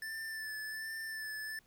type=tone with vibrato; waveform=square; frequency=1760 Hz; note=A6; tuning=in tune; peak=-40 dBFS; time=0.02-1.59 s; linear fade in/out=2 ms; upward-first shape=sine; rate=1.3 Hz; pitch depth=26 cents each way; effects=pink hiss -69 dBFS RMS until 1.66 s